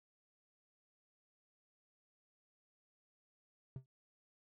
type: tone with exponential decay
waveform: triangle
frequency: 130.81 Hz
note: C3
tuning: in tune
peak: -37 dBFS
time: 3.76-3.86 s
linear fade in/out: 2 ms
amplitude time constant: 21 ms
effects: none